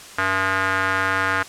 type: tone with band-pass filter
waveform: square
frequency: 95.4 Hz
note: G2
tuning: 47 cents flat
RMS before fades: -21 dBFS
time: 0.18-1.43 s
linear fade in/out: 5 ms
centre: 1500 Hz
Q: 3.1
effects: white hiss -40 dBFS RMS until 1.48 s + low-pass 9000 Hz 12 dB/octave

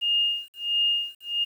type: tone with tremolo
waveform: sine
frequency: 2835 Hz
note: F7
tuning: 25 cents sharp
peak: -19 dBFS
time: 0.01-1.45 s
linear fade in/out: 20 ms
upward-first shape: sine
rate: 1.5 Hz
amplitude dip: 100%
effects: 9-bit

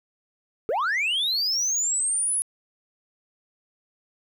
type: linear sweep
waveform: sine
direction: up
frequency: 392.6 to 10548 Hz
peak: -19 dBFS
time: 0.69-2.42 s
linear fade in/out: 0 ms
effects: tanh soft clip ceiling -21 dBFS + 10-bit

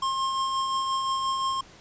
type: tone with tremolo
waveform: square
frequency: 1066 Hz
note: C6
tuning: 32 cents sharp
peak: -24 dBFS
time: 0.02-1.61 s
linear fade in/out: 5 ms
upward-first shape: triangle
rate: 5.7 Hz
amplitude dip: 35%
effects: pink hiss -51 dBFS RMS until 1.8 s + resampled to 16000 Hz

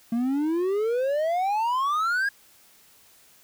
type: exponential sweep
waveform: triangle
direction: up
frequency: 226.7 to 1661.2 Hz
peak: -20 dBFS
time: 0.12-2.29 s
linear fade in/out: 5 ms
effects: white hiss -56 dBFS RMS until 3.43 s

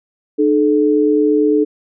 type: tone pair together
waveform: sine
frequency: 302.4 / 431.2 Hz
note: D#4 / A4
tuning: -49 / -35 cents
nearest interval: tritone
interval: 614 cents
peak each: -13 dBFS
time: 0.38-1.65 s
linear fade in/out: 20 ms
effects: none

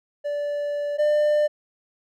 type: tone pair in turn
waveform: triangle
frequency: 582 / 597.3 Hz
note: D5 / D5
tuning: -16 / +29 cents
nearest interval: unison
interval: 45 cents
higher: second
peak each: -22 / -15 dBFS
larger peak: second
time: 0.24-0.98 / 0.98-1.48 s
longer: first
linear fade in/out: 20 ms
effects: none

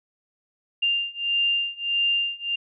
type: beating tone pair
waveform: sine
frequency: 2794 / 2795.6 Hz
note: F7 / F7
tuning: 0 / +1 cents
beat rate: 1.6 Hz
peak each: -25 / -24 dBFS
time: 0.82-2.56 s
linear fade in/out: 10 ms
effects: none

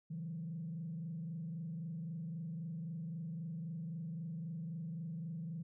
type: tone with frequency modulation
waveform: sine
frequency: 164.1 Hz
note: E3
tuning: 8 cents flat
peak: -39 dBFS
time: 0.1-5.63 s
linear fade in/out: 10 ms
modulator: 23.8 Hz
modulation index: 0.66
effects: tanh soft clip ceiling -35 dBFS

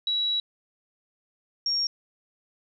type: tone pair in turn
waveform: sine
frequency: 3900 / 5557 Hz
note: B7 / F8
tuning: -23 / -10 cents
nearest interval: tritone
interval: 613 cents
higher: second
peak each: -23 dBFS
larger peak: neither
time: 0.07-0.4 / 1.66-1.87 s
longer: first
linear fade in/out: 2 ms
effects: none

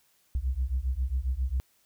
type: beating tone pair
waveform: sine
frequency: 60.9 / 68.3 Hz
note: B1 / C#2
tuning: -24 / -25 cents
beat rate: 7.4 Hz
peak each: -28 dBFS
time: 0.35-1.6 s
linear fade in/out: 0 ms
effects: tanh soft clip ceiling -21 dBFS + white hiss -67 dBFS RMS until 1.85 s

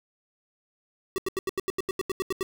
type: tone bursts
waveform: square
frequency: 381.7 Hz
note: G4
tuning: 46 cents flat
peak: -26 dBFS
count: 13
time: 1.16-2.429 s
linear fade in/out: 0 ms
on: 21 ms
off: 83 ms
effects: none

